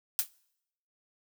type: noise with exponential decay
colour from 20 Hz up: blue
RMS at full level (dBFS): -23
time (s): 0.19-0.29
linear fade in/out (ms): 0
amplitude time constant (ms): 20
effects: noise-tail reverb RT60 0.8 s tail -25 dB re dry